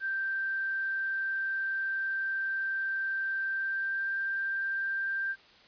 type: tone with pitch glide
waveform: sine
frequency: 1568 to 1578.9 Hz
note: G6 to G6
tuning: 0 to +12 cents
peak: -29 dBFS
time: 0-5.36 s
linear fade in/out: 50 ms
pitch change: +12 cents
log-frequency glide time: 3.54-4.06 s
effects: white hiss -57 dBFS RMS until 5.67 s + resampled to 11025 Hz